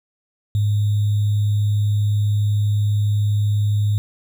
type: tone with sample-and-hold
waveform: sine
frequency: 103.83 Hz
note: G#2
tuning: in tune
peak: -15 dBFS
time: 0.55-3.98 s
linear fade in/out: 0 ms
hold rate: 3675 Hz
effects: none